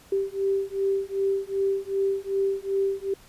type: beating tone pair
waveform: sine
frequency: 390 / 392.6 Hz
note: G4 / G4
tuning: -9 / +3 cents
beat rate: 2.6 Hz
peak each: -26 dBFS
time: 0.12-3.14 s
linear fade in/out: 5 ms
effects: pink hiss -53 dBFS RMS until 3.28 s + resampled to 32000 Hz